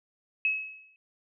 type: tone with exponential decay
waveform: sine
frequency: 2573 Hz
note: E7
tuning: 43 cents flat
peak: -21 dBFS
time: 0.45-0.96 s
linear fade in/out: 1 ms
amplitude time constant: 110 ms
effects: none